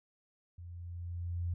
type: tone with level ramp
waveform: sine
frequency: 86.8 Hz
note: F2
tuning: 10 cents flat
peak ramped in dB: -45 to -31 dBFS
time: 0.58-1.54 s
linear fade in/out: 5 ms
effects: none